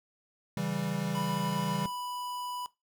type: chord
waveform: square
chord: C# diminished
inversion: none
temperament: equal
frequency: 138.59 / 164.81 / 196 Hz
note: C#3 / E3 / G3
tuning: 0 / 0 / 0 cents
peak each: -37 / -35 / -35 dBFS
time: 0.57-1.86 s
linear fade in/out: 2 ms
type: tone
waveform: square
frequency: 987.8 Hz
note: B5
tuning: in tune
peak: -36 dBFS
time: 1.15-2.66 s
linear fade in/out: 0 ms
effects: noise-tail reverb RT60 0.2 s tail -18 dB re dry